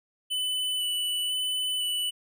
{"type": "tone with vibrato", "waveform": "square", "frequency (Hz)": 2988, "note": "F#7", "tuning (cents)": 16, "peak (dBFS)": -27, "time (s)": [0.3, 2.11], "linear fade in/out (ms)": 20, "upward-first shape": "square", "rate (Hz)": 1, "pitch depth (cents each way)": 10, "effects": []}